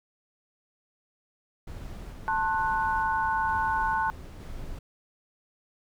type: noise with tremolo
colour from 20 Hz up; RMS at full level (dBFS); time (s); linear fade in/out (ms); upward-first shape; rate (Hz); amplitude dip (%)
brown; -39; 1.67-4.79; 5; square; 1.1; 25
type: chord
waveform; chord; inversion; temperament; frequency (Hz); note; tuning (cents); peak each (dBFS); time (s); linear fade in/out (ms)
sine; F# diminished; first; just; 888 / 1065.6 / 1480; A5 / C6 / F#6; +16 / +31 / 0; -26 / -31 / -30; 2.28-4.1; 0
effects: none